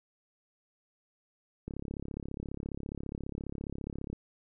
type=click train; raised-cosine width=3 ms; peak=-25 dBFS; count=86; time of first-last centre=1.68-4.13 s; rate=34.7 Hz; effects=none